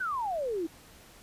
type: exponential sweep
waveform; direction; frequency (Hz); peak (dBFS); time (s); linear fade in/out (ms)
sine; down; 1568 to 311.1; -29; 0-0.67; 10
effects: pink hiss -54 dBFS RMS until 1.22 s + resampled to 32000 Hz